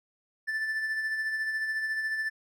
triangle tone with tremolo, 1760 Hz, A6, in tune, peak -25 dBFS, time 0.47-2.3 s, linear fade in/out 20 ms, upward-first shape sine, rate 14 Hz, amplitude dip 40%, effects none

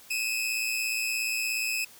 sawtooth tone pair together, 2513 / 2630 Hz, D#7 / E7, +17 / -5 cents, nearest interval minor second, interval 78 cents, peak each -27 dBFS, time 0.1-1.85 s, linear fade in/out 10 ms, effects white hiss -52 dBFS RMS until 1.99 s

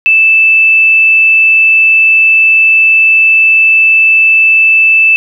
sine tone, 2637 Hz, E7, in tune, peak -3 dBFS, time 0.06-5.16 s, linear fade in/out 0 ms, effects 7-bit

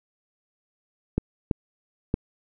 clicks, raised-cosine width 3 ms, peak -9 dBFS, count 3, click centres 1.18 / 1.512 / 2.141 s, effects none

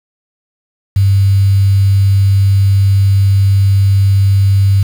sine tone with quantisation, 98.1 Hz, G2, 2 cents sharp, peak -6 dBFS, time 0.96-4.83 s, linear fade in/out 5 ms, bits 5, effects none

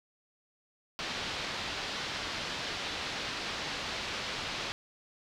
white low-pass noise, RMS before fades -37 dBFS, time 0.99-4.72 s, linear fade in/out 0 ms, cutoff 4600 Hz, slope 24 dB/octave, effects none

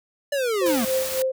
square linear sweep, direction down, 587.3 to 212 Hz, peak -22 dBFS, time 0.32-0.85 s, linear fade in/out 5 ms
sine tone with tremolo, 523 Hz, C5, 1 cent flat, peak -19 dBFS, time 0.61-1.32 s, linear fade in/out 10 ms, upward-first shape sine, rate 3.6 Hz, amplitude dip 75%
white noise, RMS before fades -30 dBFS, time 0.66-1.22 s, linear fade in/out 0 ms
effects none

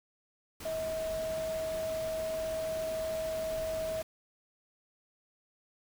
sine tone in noise, 640 Hz, D#5, 49 cents sharp, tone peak -32 dBFS, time 0.65-4.02 s, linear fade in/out 5 ms, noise pink, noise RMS -44 dBFS, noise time 0.6-4.03 s, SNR +9 dB, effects none

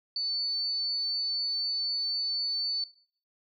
sine tone, 4498 Hz, C#8, 24 cents sharp, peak -28 dBFS, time 0.16-2.84 s, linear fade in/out 2 ms, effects noise-tail reverb RT60 0.5 s tail -18 dB re dry

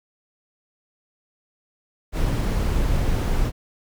brown noise, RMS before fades -21 dBFS, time 2.12-3.52 s, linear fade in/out 50 ms, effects none

